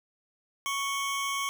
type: tone pair together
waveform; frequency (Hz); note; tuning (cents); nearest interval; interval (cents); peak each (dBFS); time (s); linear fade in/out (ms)
25% pulse; 1108.7 / 3103; C#6 / G7; 0 / -18; octave + tritone; 1782; -26 / -33; 0.66-1.49; 0
effects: none